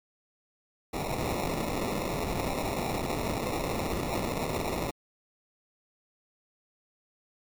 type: noise with sample-and-hold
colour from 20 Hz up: white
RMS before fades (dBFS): -31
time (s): 0.93-4.91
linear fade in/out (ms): 10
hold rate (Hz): 1575
effects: MP3 96 kbps